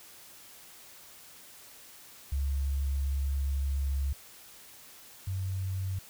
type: tone pair in turn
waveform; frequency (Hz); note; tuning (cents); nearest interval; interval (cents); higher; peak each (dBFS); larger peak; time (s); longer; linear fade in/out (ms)
sine; 69 / 94.63; C#2 / F#2; -7 / +39; perfect fourth; 546; second; -27 / -30; first; 2.32-4.13 / 5.27-5.99; first; 5
effects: white hiss -52 dBFS RMS until 6.09 s

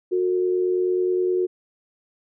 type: tone pair together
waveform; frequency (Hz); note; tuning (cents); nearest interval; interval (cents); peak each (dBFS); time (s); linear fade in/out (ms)
sine; 364.4 / 453.9; F#4 / A#4; -26 / -46; major third; 380; -19 / -28; 0.11-1.47; 20
effects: none

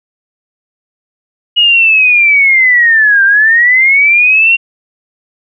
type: linear two-way sweep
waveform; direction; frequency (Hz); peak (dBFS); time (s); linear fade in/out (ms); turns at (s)
sine; down then up; 2900 to 1568 to 2766; -4; 1.56-4.57; 20; 3.24
effects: none

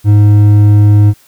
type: tone with hard clipping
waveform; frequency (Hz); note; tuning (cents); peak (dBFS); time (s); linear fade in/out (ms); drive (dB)
triangle; 103.83; G#2; 0; -4; 0.04-1.14; 50; 9
effects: white hiss -46 dBFS RMS until 1.27 s

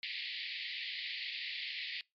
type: band-pass noise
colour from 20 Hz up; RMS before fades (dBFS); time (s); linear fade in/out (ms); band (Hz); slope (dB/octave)
pink; -41; 0.03-2.01; 0; 1900 to 4700; 96
effects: noise-tail reverb RT60 0.2 s tail -23 dB re dry + MP3 64 kbps

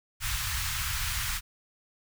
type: band-stop noise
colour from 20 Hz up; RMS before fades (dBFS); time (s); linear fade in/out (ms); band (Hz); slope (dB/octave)
pink; -31; 0.2-1.41; 50; 110 to 1200; 24
effects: none

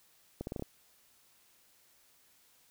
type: accelerating click train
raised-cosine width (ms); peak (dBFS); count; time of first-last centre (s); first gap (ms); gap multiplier
2; -24; 6; 0.41-0.623; 61; 0.82
effects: white hiss -66 dBFS RMS until 2.7 s

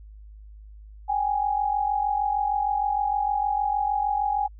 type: tone pair together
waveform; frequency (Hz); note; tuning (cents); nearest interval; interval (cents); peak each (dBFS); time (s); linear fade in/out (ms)
sine; 784 / 830.5; G5 / G#5; 0 / 0; minor second; 100; -27 / -23; 1.08-4.48; 20
effects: added 52 Hz sine -42 dBFS peak until 4.59 s

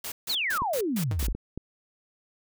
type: noise bursts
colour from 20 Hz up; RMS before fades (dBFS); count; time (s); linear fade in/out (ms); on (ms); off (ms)
white; -35; 6; 0.04-1.27; 5; 80; 150
type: exponential sweep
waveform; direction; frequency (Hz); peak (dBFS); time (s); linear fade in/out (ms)
sine; down; 4612 to 40.31; -25; 0.29-1.33; 10
type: clicks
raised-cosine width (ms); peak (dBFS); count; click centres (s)
3; -21; 5; 0.62 / 1.228 / 1.284 / 1.35 / 1.576
type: tone with exponential decay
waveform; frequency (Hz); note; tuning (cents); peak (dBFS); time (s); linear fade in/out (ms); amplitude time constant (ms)
sawtooth; 156.1; D#3; +6; -26; 1.11-1.21; 0; 20
effects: none

